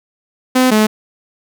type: tone pair in turn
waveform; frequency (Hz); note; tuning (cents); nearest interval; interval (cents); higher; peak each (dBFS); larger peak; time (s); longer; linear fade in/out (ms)
sawtooth; 255.8 / 215.1; C4 / A3; -39 / -39; minor third; 300; first; -5; neither; 0.55-0.71 / 0.71-0.87; neither; 10
effects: none